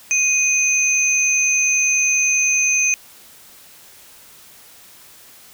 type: tone pair together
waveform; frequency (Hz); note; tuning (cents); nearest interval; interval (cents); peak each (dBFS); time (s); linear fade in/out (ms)
sine; 2489 / 6225; D#7 / G8; 0 / -13; octave + major third; 1587; -17; 0.11-2.94; 0
effects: white hiss -45 dBFS RMS until 5.53 s